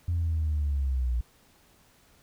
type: linear sweep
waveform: sine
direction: down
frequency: 87.2 to 58.27 Hz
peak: -23 dBFS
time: 0.08-1.21 s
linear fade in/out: 5 ms
effects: tanh soft clip ceiling -21 dBFS + pink hiss -61 dBFS RMS until 2.22 s